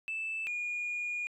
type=tone pair in turn; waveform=sine; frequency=2637 / 2435 Hz; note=E7 / D#7; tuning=0 / -38 cents; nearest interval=minor second; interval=138 cents; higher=first; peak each=-32 / -31 dBFS; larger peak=second; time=0.08-0.47 / 0.47-1.27 s; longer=second; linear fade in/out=0 ms; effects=tanh soft clip ceiling -30 dBFS